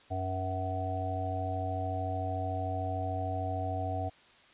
harmonic tone with a mistuned harmonic, 93.4 Hz, F#2, 17 cents sharp, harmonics 1 / 3 / 5 / 7 / 8, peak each -34 / -41 / -44 / -38 / -36 dBFS, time 0.1-4.1 s, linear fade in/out 20 ms, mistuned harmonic 5, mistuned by +35 cents, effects white hiss -59 dBFS RMS until 4.53 s + resampled to 8000 Hz

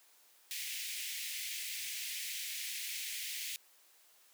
pink high-pass noise, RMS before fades -41 dBFS, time 0.51-3.56 s, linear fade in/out 0 ms, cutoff 2000 Hz, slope 48 dB/octave, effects white hiss -65 dBFS RMS until 4.33 s + high-pass 400 Hz 12 dB/octave

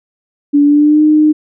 sine tone with pitch glide, 288.4 to 305.4 Hz, D4 to D#4, -31 to -32 cents, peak -5 dBFS, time 0.53-1.33 s, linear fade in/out 20 ms, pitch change +99 cents, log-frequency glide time 0.64-1.02 s, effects none

